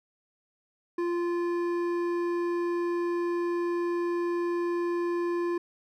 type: tone with hard clipping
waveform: sine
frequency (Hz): 346.5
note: F4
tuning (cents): -14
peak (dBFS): -28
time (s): 0.98-5.58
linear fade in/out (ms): 5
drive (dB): 10
effects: none